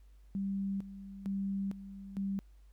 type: tone with tremolo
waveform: sine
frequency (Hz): 196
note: G3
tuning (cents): 0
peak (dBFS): -32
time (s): 0.35-2.39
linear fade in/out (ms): 0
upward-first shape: square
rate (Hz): 1.1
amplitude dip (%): 75
effects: added 50 Hz sine -55 dBFS peak until 2.72 s + pink hiss -75 dBFS RMS until 2.72 s